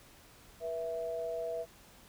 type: tone pair together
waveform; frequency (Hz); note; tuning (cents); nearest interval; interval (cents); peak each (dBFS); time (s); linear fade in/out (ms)
sine; 484.4 / 659.3; B4 / E5; -34 / 0; perfect fourth; 534; -38 / -36; 0.6-1.66; 50
effects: pink hiss -58 dBFS RMS until 2.08 s